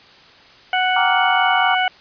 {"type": "harmonic tone", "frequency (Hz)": 740, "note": "F#5", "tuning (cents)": 0, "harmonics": [1, 2, 3, 4], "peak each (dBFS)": [-18, -21, -23, -24], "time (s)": [0.73, 1.88], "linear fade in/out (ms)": 2}
{"type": "chord", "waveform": "sine", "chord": "G minor seventh", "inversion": "none", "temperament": "equal with one note detuned", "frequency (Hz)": [784, 932.3, 1164.5, 1396.9], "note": ["G5", "Bb5", "D6", "F6"], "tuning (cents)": [0, 0, -15, 0], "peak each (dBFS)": -23, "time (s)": [0.96, 1.75], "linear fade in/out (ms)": 5}
{"effects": ["white hiss -46 dBFS RMS until 2 s", "resampled to 11025 Hz"]}